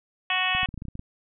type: harmonic tone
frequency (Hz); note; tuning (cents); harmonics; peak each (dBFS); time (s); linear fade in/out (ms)
370; F#4; 0; 2 / 3 / 4 / 5 / 6 / 7 / 8 / 9; -31 / -31 / -37 / -29 / -33 / -27 / -30 / -33; 0.3-0.66; 2
type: clicks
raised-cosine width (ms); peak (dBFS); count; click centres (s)
5; -24; 10; 0.55 / 0.632 / 0.689 / 0.742 / 0.777 / 0.821 / 0.853 / 0.884 / 0.954 / 0.994
effects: none